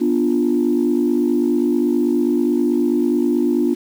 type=chord; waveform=sine; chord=B diminished; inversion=none; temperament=equal with one note detuned; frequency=244.4 / 293.7 / 349.2 Hz; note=B3 / D4 / F4; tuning=-18 / 0 / 0 cents; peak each=-18 dBFS; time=0-3.75 s; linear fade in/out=20 ms; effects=tanh soft clip ceiling -7 dBFS + 7-bit